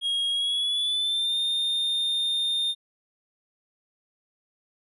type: tone with pitch glide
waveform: triangle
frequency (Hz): 3277 to 3636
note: G#7 to A#7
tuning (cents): -24 to -44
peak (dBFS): -22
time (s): 0.01-2.75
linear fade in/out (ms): 50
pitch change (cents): +180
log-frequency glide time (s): 0.3-1.38
effects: resampled to 32000 Hz